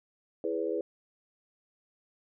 sine chord, C# minor seventh, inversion first, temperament equal with one note detuned, 329.6 / 415.3 / 493.9 / 568 Hz, E4 / G#4 / B4 / C#5, 0 / 0 / 0 / +42 cents, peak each -35 / -33 / -33 / -39 dBFS, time 0.44-0.81 s, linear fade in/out 2 ms, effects none

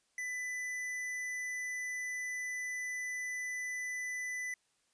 sine tone with hard clipping, 1996 Hz, B6, 18 cents sharp, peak -38 dBFS, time 0.18-4.54 s, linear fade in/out 2 ms, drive 12 dB, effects white hiss -75 dBFS RMS until 4.93 s + resampled to 22050 Hz

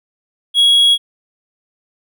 triangle tone, 3322 Hz, G#7, in tune, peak -6 dBFS, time 0.54-0.98 s, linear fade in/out 50 ms, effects none

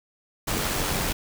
pink noise with amplitude modulation, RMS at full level -25 dBFS, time 0.47-1.13 s, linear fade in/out 10 ms, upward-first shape sine, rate 92.8 Hz, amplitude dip 30%, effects none

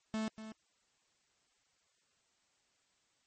45% pulse tone with echo, 218.9 Hz, A3, 9 cents flat, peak -34 dBFS, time 0.14-0.28 s, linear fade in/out 0 ms, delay 240 ms, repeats 1, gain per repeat -11 dB, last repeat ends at 0.52 s, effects white hiss -75 dBFS RMS until 3.26 s + MP3 32 kbps

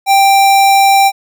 square tone, 786 Hz, G5, 4 cents sharp, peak -6 dBFS, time 0.06-1.12 s, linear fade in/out 50 ms, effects none

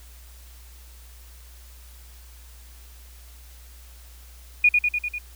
sine tone with echo, 2449 Hz, D#7, 28 cents flat, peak -12 dBFS, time 4.64-4.69 s, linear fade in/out 5 ms, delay 99 ms, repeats 5, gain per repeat -3 dB, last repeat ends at 5.185 s, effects added 60 Hz sine -44 dBFS peak until 5.35 s + white hiss -52 dBFS RMS until 5.35 s

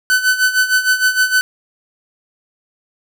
45% pulse tone with tremolo, 1509 Hz, F#6, 34 cents sharp, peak -9 dBFS, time 0.1-1.41 s, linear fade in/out 0 ms, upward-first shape sine, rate 6.5 Hz, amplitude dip 75%, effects none

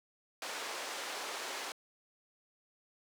pink band-pass noise, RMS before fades -41 dBFS, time 0.42-1.72 s, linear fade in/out 2 ms, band 470 to 7500 Hz, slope 12 dB/octave, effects high-pass 300 Hz 12 dB/octave

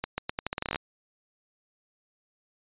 accelerating click train, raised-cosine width 0.3 ms, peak -13 dBFS, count 14, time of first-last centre 0.04-0.759 s, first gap 140 ms, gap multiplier 0.82, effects resampled to 8000 Hz

